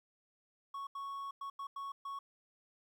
triangle tone bursts at uneven times, 1108.7 Hz, C#6, in tune, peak -38 dBFS, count 6, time 0.74-0.87 / 0.95-1.31 / 1.41-1.5 / 1.59-1.67 / 1.76-1.92 / 2.05-2.19 s, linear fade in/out 5 ms, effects 12-bit

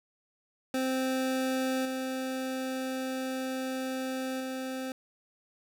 25% pulse tone with level steps, 260.9 Hz, C4, 5 cents flat, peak -24 / -28 / -30 dBFS, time 0.74-4.92 s, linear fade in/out 2 ms, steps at 1.85 / 4.4 s, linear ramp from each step 5 ms, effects none

